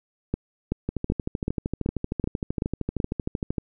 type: two click trains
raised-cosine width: 3 ms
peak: -13 / -11 dBFS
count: 36 / 8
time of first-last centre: 0.89-3.582 / 0.34-3.002 s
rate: 13 / 2.63 Hz
effects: none